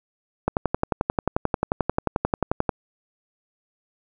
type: click train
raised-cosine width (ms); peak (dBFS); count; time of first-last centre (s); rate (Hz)
1; -6; 26; 0.48-2.692; 11.3
effects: none